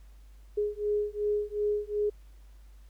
sine beating tone pair, 415.3 / 418 Hz, G#4 / G#4, 0 / +11 cents, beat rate 2.7 Hz, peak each -30 dBFS, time 0.57-2.1 s, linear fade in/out 10 ms, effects added 50 Hz sine -49 dBFS peak until 2.89 s + pink hiss -67 dBFS RMS until 2.89 s

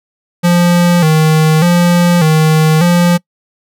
square tone with vibrato, 165.4 Hz, E3, 6 cents sharp, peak -7 dBFS, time 0.43-3.18 s, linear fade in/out 20 ms, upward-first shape square, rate 0.84 Hz, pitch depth 93 cents each way, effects noise-tail reverb RT60 0.1 s tail -25 dB re dry

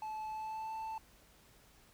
triangle tone with pitch glide, 867 to 883.7 Hz, A5 to A5, -26 to +7 cents, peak -37 dBFS, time 0.02-0.98 s, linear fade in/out 2 ms, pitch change +33 cents, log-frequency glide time 0.28-0.73 s, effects added 50 Hz sine -70 dBFS peak until 1.93 s + pink hiss -64 dBFS RMS until 1.93 s

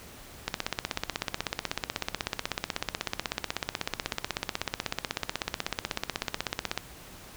click train, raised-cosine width 0.2 ms, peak -10 dBFS, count 103, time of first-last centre 0.48-6.776 s, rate 16.2 Hz, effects pink hiss -48 dBFS RMS until 7.36 s

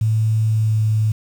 sine tone with pitch glide, 110 to 108.67 Hz, A2 to A2, 0 to -21 cents, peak -14 dBFS, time 0.01-1.12 s, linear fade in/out 5 ms, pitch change -21 cents, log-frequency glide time 0.44-0.82 s, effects 7-bit

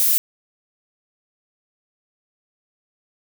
violet noise, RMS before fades -17 dBFS, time 0-0.18 s, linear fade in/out 0 ms, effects none

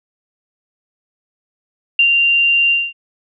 sine tone with ADSR envelope, 2778 Hz, F7, 10 cents flat, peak -7 dBFS, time 1.99-2.93 s, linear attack 3 ms, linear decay 81 ms, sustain -3 dB, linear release 220 ms, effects none

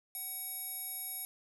square tone with band-pass filter, 755 Hz, F#5, 35 cents sharp, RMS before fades -41 dBFS, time 0.15-1.25 s, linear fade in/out 0 ms, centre 11000 Hz, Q 6.8, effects none

